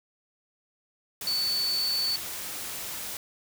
sine tone in noise, 4479 Hz, C#8, 17 cents sharp, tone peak -25 dBFS, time 1.27-2.16 s, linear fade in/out 2 ms, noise white, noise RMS -36 dBFS, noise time 1.21-3.17 s, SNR +8 dB, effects none

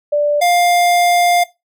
sine / square tone pair in turn, 587.3 / 702.7 Hz, D5 / F5, 0 / +10 cents, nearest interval minor third, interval 310 cents, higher second, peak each -11 dBFS, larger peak neither, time 0.12-0.41 / 0.41-1.44 s, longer second, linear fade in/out 10 ms, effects noise-tail reverb RT60 0.2 s tail -18 dB re dry

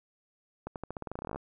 accelerating click train, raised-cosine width 1 ms, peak -23 dBFS, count 18, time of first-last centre 0.67-1.36 s, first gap 88 ms, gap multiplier 0.89, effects none

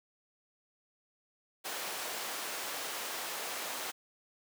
pink high-pass noise, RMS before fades -39 dBFS, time 1.64-3.92 s, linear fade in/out 20 ms, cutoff 560 Hz, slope 12 dB/octave, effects none

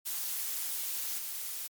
blue noise with level steps, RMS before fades -35 / -38 dBFS, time 0.05-1.68 s, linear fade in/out 20 ms, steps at 1.18 s, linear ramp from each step 10 ms, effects MP3 96 kbps

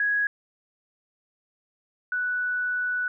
sine tone pair in turn, 1663 / 1481.6 Hz, G#6 / F#6, +2 / +2 cents, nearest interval major second, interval 200 cents, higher first, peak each -21 / -24 dBFS, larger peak first, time 0-0.27 / 2.12-3.08 s, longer second, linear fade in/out 2 ms, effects none

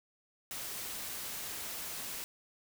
white noise, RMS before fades -41 dBFS, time 0.51-2.24 s, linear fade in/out 0 ms, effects none

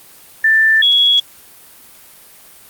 sine tone pair in turn, 1773 / 3347 Hz, A6 / G#7, +13 / +13 cents, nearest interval major seventh, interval 1100 cents, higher second, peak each -8 dBFS, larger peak neither, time 0.44-0.82 / 0.82-1.2 s, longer neither, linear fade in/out 5 ms, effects white hiss -42 dBFS RMS until 2.69 s + Opus 32 kbps

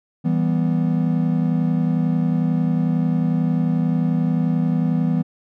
triangle chord, E minor, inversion none, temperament equal, 164.81 / 196 / 246.9 Hz, E3 / G3 / B3, 0 / 0 / 0 cents, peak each -17 / -22 / -20 dBFS, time 0.24-5.23 s, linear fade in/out 20 ms, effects none

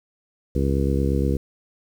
harmonic tone, 68.5 Hz, C#2, 20 cents flat, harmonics 1 / 2 / 3 / 4 / 5 / 6 / 7, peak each -22 / -25 / -27 / -28 / -29 / -30 / -30 dBFS, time 0.55-1.37 s, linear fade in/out 5 ms, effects 8-bit

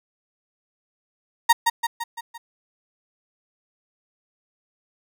35% pulse tone with echo, 932.3 Hz, A#5, in tune, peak -9 dBFS, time 1.49-1.53 s, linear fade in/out 10 ms, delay 170 ms, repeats 5, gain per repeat -5 dB, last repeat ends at 2.38 s, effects none

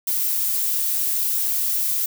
violet noise, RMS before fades -22 dBFS, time 0.07-2.06 s, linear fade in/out 5 ms, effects none

